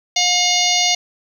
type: harmonic tone with a mistuned harmonic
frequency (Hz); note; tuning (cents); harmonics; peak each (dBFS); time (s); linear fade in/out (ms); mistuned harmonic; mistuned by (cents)
716; F5; +43; 1 / 3 / 4 / 5 / 6 / 7 / 8 / 9; -22 / -22 / -22 / -22 / -22 / -22 / -22 / -22; 0.16-0.95; 5; 7; -71
effects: 7-bit